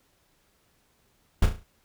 brown noise with echo, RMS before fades -17 dBFS, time 1.42-1.46 s, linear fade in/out 5 ms, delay 35 ms, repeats 5, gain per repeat -7 dB, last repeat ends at 1.635 s, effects pink hiss -67 dBFS RMS until 1.84 s

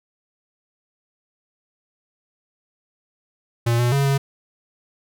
square tone with pitch steps, 117.7 / 121.2 / 139.2 / 138 Hz, A#2 / B2 / C#3 / C#3, +17 / -32 / +8 / -7 cents, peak -17 dBFS, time 3.66-4.18 s, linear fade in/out 10 ms, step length 130 ms, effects none

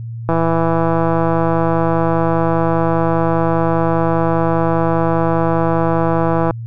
click train, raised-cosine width 1 ms, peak -3 dBFS, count 1027, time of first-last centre 0.29-6.508 s, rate 165 Hz, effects added 115 Hz sine -24 dBFS peak until 6.66 s

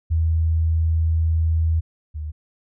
sine tone pair in turn, 81 / 76.45 Hz, E2 / D#2, -30 / -30 cents, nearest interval minor second, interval 100 cents, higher first, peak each -16 / -26 dBFS, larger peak first, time 0.1-1.81 / 2.14-2.32 s, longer first, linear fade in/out 20 ms, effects none

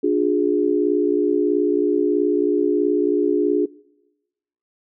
sine chord, D diminished, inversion none, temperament equal with one note detuned, 293.7 / 356.8 / 415.3 Hz, D4 / F4 / Ab4, 0 / +37 / 0 cents, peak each -20 dBFS, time 0.03-3.66 s, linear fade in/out 10 ms, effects noise-tail reverb RT60 1.0 s tail -23 dB re dry

